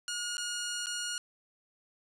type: tone with dropouts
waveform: 10% pulse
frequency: 1435 Hz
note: F6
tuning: 47 cents sharp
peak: -25 dBFS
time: 0.08-1.18 s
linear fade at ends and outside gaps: 1 ms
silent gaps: 0.37-0.38 / 0.86-0.868 s
effects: resampled to 22050 Hz + 11-bit